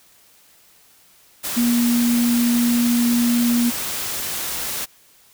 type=tone in noise; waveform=sine; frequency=238.4 Hz; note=A#3; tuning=39 cents sharp; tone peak=-15 dBFS; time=1.56-3.71 s; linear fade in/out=20 ms; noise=white; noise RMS=-26 dBFS; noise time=1.43-4.86 s; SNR=+8 dB; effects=white hiss -53 dBFS RMS until 5.33 s